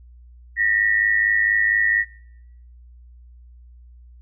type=tone pair together; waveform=sine; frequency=1830 / 1934.3 Hz; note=A#6 / B6; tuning=-32 / -37 cents; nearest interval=minor second; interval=95 cents; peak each=-19 dBFS; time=0.56-2.05 s; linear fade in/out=50 ms; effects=noise-tail reverb RT60 0.8 s tail -21 dB re dry + added 60 Hz sine -43 dBFS peak until 4.21 s